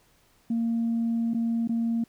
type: tone with dropouts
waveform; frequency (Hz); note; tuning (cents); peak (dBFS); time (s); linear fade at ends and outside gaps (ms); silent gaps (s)
sine; 230.6; A#3; -19; -22; 0.5-2.04; 5; 1.337-1.345 / 1.675-1.692
effects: tanh soft clip ceiling -20 dBFS + pink hiss -63 dBFS RMS until 2.08 s